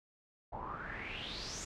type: noise with low-pass filter sweep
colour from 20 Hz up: pink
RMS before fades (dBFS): -43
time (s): 0.52-1.65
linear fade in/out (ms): 10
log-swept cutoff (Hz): 810 to 7200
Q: 6.4
effects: none